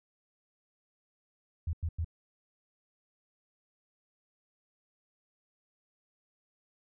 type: tone bursts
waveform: sine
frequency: 82.41 Hz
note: E2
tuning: in tune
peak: -29 dBFS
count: 3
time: 1.67-2.046 s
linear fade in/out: 5 ms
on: 62 ms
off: 95 ms
effects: none